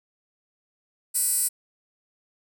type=tone with high-pass filter; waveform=15% pulse; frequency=493.9 Hz; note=B4; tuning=in tune; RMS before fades=-24 dBFS; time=1.14-1.49 s; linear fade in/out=20 ms; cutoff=9500 Hz; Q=4.9; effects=none